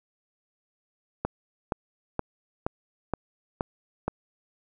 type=click train; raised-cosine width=1 ms; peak=-12 dBFS; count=7; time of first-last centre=1.25-4.08 s; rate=2.12 Hz; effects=none

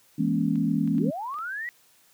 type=chord; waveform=sine; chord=A# half-diminished seventh; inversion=second; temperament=equal with one note detuned; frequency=164.81 / 207.7 / 237.7 / 277.2 Hz; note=E3 / G#3 / A#3 / C#4; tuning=0 / 0 / +34 / 0 cents; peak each=-27 dBFS; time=0.18-1.11 s; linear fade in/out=10 ms
type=clicks; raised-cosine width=0.3 ms; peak=-34 dBFS; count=5; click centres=0.557 / 0.876 / 0.982 / 1.342 / 1.387 s
type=linear sweep; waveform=sine; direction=up; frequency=217.3 to 1975.5 Hz; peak=-30 dBFS; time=0.95-1.69 s; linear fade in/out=0 ms
effects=white hiss -60 dBFS RMS until 2.13 s + high-pass 80 Hz 12 dB/octave

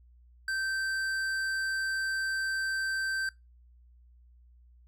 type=tone with tanh clipping; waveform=sine; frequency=1557 Hz; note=G6; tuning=12 cents flat; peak=-31 dBFS; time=0.48-3.29 s; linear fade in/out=2 ms; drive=13 dB; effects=noise-tail reverb RT60 0.2 s tail -22 dB re dry + added 60 Hz sine -55 dBFS peak until 4.87 s

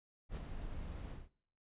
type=noise with ADSR envelope; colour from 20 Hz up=brown; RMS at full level=-38 dBFS; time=0.29-1.29 s; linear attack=82 ms; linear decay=8 ms; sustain=-6 dB; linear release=180 ms; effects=noise-tail reverb RT60 0.6 s tail -21 dB re dry + resampled to 8000 Hz

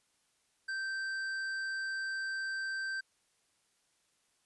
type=tone with hard clipping; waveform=triangle; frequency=1561 Hz; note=G6; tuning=8 cents flat; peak=-36 dBFS; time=0.68-3.01 s; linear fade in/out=10 ms; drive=11 dB; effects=white hiss -74 dBFS RMS until 4.45 s + resampled to 24000 Hz

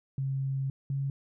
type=tone pair in turn; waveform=sine; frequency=135.2 / 137.64 Hz; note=C#3 / C#3; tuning=-43 / -12 cents; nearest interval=unison; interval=31 cents; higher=second; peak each=-28 dBFS; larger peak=neither; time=0.18-0.7 / 0.9-1.1 s; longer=first; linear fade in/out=2 ms; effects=none

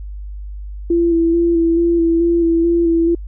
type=tone with vibrato; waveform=sine; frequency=336.2 Hz; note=E4; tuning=34 cents sharp; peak=-11 dBFS; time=0.9-3.15 s; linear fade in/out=5 ms; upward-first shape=square; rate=2.3 Hz; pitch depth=20 cents each way; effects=added 50 Hz sine -26 dBFS peak until 3.27 s

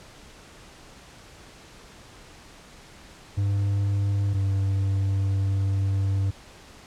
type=tone pair in turn; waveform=triangle; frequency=100 / 97.6 Hz; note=G2 / G2; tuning=+35 / -7 cents; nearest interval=unison; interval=42 cents; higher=first; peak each=-19 dBFS; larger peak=neither; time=3.37-4.34 / 4.34-6.31 s; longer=second; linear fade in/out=10 ms; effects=pink hiss -48 dBFS RMS until 6.86 s + low-pass 8000 Hz 12 dB/octave

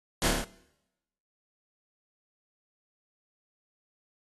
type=noise with echo; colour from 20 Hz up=pink; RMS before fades=-28 dBFS; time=0.22-0.28 s; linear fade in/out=0 ms; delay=27 ms; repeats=6; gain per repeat=-2 dB; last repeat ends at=0.442 s; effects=noise-tail reverb RT60 0.9 s tail -21 dB re dry + AAC 32 kbps

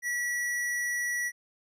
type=tone; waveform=square; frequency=1939 Hz; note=B6; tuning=32 cents flat; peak=-29 dBFS; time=0.02-1.32 s; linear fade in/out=50 ms; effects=resampled to 32000 Hz

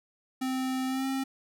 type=tone with pitch glide; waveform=square; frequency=260 to 267.2 Hz; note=C4 to C4; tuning=-11 to +36 cents; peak=-29 dBFS; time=0.41-1.24 s; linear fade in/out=10 ms; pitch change=+47 cents; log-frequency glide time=0.87-1.06 s; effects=none

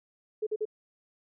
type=tone bursts; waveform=sine; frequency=429.1 Hz; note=A4; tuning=43 cents flat; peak=-27 dBFS; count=3; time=0.42-0.654 s; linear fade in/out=10 ms; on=48 ms; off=45 ms; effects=none

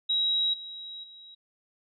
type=tone with level steps; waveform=sine; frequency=3843 Hz; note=B7; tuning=48 cents flat; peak=-23 / -38 / -46 dBFS; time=0.09-1.35 s; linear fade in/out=10 ms; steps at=0.53 / 1.03 s; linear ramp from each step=10 ms; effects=none

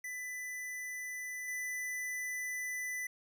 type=tone with level steps; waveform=square; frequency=1995 Hz; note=B6; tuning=17 cents sharp; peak=-40 / -37 dBFS; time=0.04-3.07 s; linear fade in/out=5 ms; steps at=1.48 s; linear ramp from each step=2 ms; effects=none

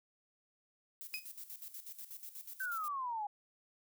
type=noise with tremolo; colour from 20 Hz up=violet; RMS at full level=-47 dBFS; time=1.01-2.88 s; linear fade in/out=0 ms; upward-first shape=square; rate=8.2 Hz; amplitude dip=70%
type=tone with exponential decay; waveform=30% pulse; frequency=2514 Hz; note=D#7; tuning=17 cents sharp; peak=-32 dBFS; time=1.14-1.28 s; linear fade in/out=0 ms; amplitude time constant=29 ms
type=exponential sweep; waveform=sine; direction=down; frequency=1568 to 807 Hz; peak=-36 dBFS; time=2.6-3.27 s; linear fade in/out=5 ms
effects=none

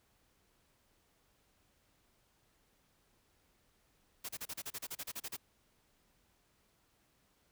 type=noise bursts; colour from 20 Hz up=white; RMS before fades=-42 dBFS; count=14; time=4.24-5.368 s; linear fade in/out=10 ms; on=49 ms; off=34 ms; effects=pink hiss -73 dBFS RMS until 7.51 s

